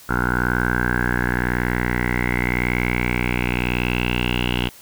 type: tone with low-pass filter sweep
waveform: 10% pulse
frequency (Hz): 60.9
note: B1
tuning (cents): -24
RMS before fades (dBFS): -21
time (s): 0.09-4.69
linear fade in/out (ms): 5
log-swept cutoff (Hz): 1400 to 3000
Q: 8.3
effects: white hiss -45 dBFS RMS until 4.81 s

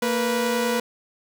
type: tone pair together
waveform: sawtooth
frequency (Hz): 230 / 490.3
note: A#3 / B4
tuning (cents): -23 / -13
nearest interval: octave + minor second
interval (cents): 1310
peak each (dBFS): -21 / -19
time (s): 0.02-0.8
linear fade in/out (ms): 5
effects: none

